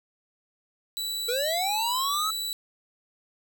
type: tone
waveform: sawtooth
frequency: 3946 Hz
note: B7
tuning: 2 cents flat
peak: -26 dBFS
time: 0.97-2.53 s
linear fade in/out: 0 ms
type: linear sweep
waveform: square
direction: up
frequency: 460 to 1308 Hz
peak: -27 dBFS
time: 1.28-2.31 s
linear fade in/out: 10 ms
effects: none